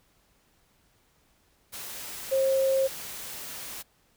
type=tone in noise; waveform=sine; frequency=535 Hz; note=C5; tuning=38 cents sharp; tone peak=-21 dBFS; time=2.31-2.88 s; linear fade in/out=20 ms; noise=white; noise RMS=-39 dBFS; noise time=1.72-3.83 s; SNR=+15 dB; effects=pink hiss -66 dBFS RMS until 4.16 s